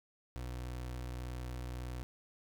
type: tone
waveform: 30% pulse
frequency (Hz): 61.74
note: B1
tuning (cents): 0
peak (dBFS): -37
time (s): 0.36-2.03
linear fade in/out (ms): 0
effects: none